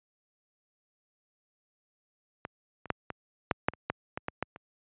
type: clicks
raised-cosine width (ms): 0.5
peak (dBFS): -21 / -29 / -11 / -20 / -9 / -7 / -29 / -13 / -18 / -16 / -14 / -29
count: 12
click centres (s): 2.451 / 2.857 / 2.903 / 3.103 / 3.512 / 3.685 / 3.736 / 3.9 / 4.175 / 4.284 / 4.426 / 4.561
effects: high-pass 80 Hz 12 dB/octave + resampled to 8000 Hz